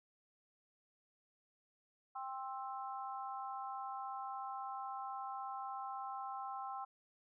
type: harmonic tone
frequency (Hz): 263.7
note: C4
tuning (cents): +14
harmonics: 3 / 4 / 5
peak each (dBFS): -44 / -46 / -48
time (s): 2.15-6.85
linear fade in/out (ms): 10
effects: none